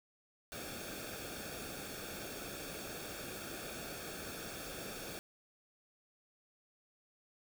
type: noise with comb filter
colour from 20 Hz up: pink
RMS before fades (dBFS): -45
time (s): 0.52-5.19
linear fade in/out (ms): 0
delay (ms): 1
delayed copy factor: -0.7
effects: none